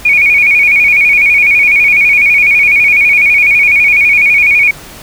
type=tone with vibrato; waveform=sine; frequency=2336 Hz; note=D7; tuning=10 cents flat; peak=-4 dBFS; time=0.05-4.71 s; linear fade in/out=5 ms; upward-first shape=square; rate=12 Hz; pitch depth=72 cents each way; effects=pink hiss -31 dBFS RMS until 5.02 s